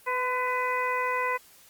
harmonic tone with a mistuned harmonic, 499.7 Hz, B4, 20 cents sharp, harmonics 1 / 2 / 3 / 4 / 5, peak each -32 / -28 / -36 / -31 / -37 dBFS, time 0.06-1.38 s, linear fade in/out 20 ms, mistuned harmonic 2, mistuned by +24 cents, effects white hiss -55 dBFS RMS until 1.69 s + Opus 32 kbps

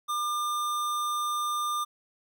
square tone, 1200 Hz, D6, 37 cents sharp, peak -28 dBFS, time 0.08-1.85 s, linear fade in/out 20 ms, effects none

